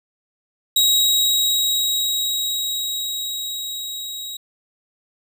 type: tone with level ramp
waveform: sawtooth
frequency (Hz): 3819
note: A#7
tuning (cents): +41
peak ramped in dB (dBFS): -10 to -26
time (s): 0.76-4.37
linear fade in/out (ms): 5
effects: none